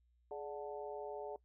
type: harmonic tone with a mistuned harmonic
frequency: 146.83 Hz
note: D3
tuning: in tune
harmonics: 3 / 4 / 5 / 6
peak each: -45 / -47 / -49 / -51 dBFS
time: 0.31-1.36 s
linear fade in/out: 2 ms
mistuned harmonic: 3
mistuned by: -81 cents
effects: noise-tail reverb RT60 0.1 s tail -21 dB re dry + added 60 Hz sine -70 dBFS peak until 1.44 s